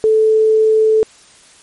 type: tone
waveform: sine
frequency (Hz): 437.3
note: A4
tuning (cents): -11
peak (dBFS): -8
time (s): 0.04-1.03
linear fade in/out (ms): 0
effects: white hiss -45 dBFS RMS until 1.62 s + MP3 48 kbps